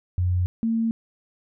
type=tone pair in turn; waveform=sine; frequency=90 / 226.8 Hz; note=F#2 / A#3; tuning=-47 / -47 cents; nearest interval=octave + major third; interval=1600 cents; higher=second; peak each=-19 / -20 dBFS; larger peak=first; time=0.18-0.46 / 0.63-0.91 s; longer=neither; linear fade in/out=0 ms; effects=none

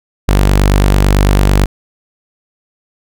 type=tone; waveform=sawtooth; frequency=49 Hz; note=G1; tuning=in tune; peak=-3 dBFS; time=0.28-1.66 s; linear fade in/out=10 ms; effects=none

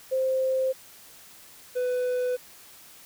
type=tone pair in turn; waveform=sine / triangle; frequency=523.3 / 498.9 Hz; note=C5 / B4; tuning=0 / +17 cents; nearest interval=minor second; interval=83 cents; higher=first; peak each=-22 dBFS; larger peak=neither; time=0.11-0.73 / 1.75-2.37 s; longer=neither; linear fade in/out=20 ms; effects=white hiss -50 dBFS RMS until 3.05 s

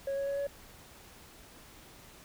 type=tone with pitch steps; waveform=sine; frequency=550 / 554.5 / 559 / 563.5 Hz; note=C#5 / C#5 / C#5 / C#5; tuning=-14 / 0 / +14 / +28 cents; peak=-28 dBFS; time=0.07-0.47 s; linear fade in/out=5 ms; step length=100 ms; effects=tanh soft clip ceiling -30 dBFS + pink hiss -54 dBFS RMS until 2.24 s

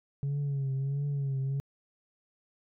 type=tone with vibrato; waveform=sine; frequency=138.7 Hz; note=C#3; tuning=1 cent sharp; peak=-26 dBFS; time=0.23-1.6 s; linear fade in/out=0 ms; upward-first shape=triangle; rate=1.5 Hz; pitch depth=71 cents each way; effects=tanh soft clip ceiling -27 dBFS

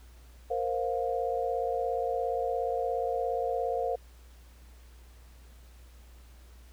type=chord; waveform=sine; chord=Bb suspended second; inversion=none; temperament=equal with one note detuned; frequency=466.2 / 523.3 / 707 Hz; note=Bb4 / C5 / F5; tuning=0 / 0 / +21 cents; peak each=-32 dBFS; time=0.5-3.96 s; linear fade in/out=10 ms; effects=added 60 Hz sine -50 dBFS peak until 6.72 s + pink hiss -61 dBFS RMS until 6.72 s

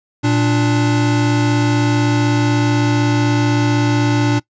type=tone pair together; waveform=square; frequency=116.55 / 293.7 Hz; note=A#2 / D4; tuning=0 / 0 cents; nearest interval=octave + major third; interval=1600 cents; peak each=-16 dBFS; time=0.23-4.4 s; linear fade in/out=20 ms; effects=noise-tail reverb RT60 0.1 s tail -21 dB re dry + resampled to 16000 Hz

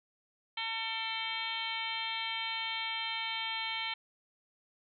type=harmonic tone with a mistuned harmonic; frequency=449.9 Hz; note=A4; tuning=39 cents sharp; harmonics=2 / 3 / 4 / 5 / 6 / 7 / 8 / 9; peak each=-41 / -47 / -46 / -39 / -46 / -38 / -45 / -45 dBFS; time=0.57-3.94 s; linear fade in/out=5 ms; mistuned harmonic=6; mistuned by=-26 cents; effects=none

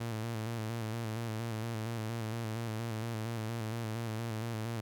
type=tone with vibrato; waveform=sawtooth; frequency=112.9 Hz; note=A2; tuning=45 cents sharp; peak=-31 dBFS; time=0-4.81 s; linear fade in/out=10 ms; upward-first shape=square; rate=4.3 Hz; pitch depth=51 cents each way; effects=none

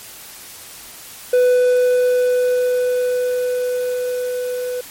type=tone with level ramp; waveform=triangle; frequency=497.5 Hz; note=B4; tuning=13 cents sharp; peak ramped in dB=-8 to -19 dBFS; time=1.33-4.81 s; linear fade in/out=5 ms; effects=white hiss -37 dBFS RMS until 4.9 s + MP3 64 kbps

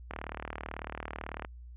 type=click train; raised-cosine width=0.5 ms; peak=-22 dBFS; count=52; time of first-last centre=0.11-1.449 s; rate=38.1 Hz; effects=added 60 Hz sine -45 dBFS peak until 1.76 s + resampled to 8000 Hz

